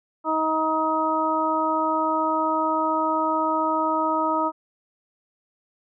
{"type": "harmonic tone", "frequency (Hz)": 315.7, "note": "D#4", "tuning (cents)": 25, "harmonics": [1, 2, 3, 4], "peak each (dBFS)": [-27, -27, -24, -25], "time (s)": [0.24, 4.52], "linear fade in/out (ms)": 50, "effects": []}